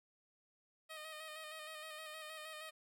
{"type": "tone with vibrato", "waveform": "10% pulse", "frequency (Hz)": 622.3, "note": "D#5", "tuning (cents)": 0, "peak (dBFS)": -39, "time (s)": [0.89, 2.71], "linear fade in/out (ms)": 20, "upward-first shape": "square", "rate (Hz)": 6.4, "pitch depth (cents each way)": 29, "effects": []}